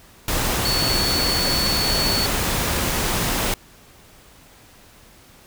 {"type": "tone in noise", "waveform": "sine", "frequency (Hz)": 4435, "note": "C#8", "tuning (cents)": 0, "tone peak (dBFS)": -21, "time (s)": [0.65, 2.26], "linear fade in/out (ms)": 2, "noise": "pink", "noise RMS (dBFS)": -22, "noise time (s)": [0.28, 3.54], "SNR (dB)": -2, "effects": ["pink hiss -49 dBFS RMS until 5.46 s"]}